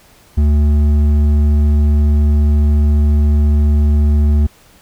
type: tone with hard clipping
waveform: sine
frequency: 73.8 Hz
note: D2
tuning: 9 cents sharp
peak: -10 dBFS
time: 0.37-4.47 s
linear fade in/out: 10 ms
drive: 7 dB
effects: pink hiss -47 dBFS RMS until 4.81 s